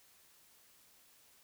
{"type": "silence", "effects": ["white hiss -65 dBFS RMS until 1.43 s"]}